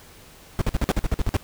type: noise bursts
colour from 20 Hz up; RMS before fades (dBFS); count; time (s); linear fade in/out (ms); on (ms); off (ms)
brown; -20; 11; 0.59-1.366; 0; 26; 49
effects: pink hiss -48 dBFS RMS until 1.43 s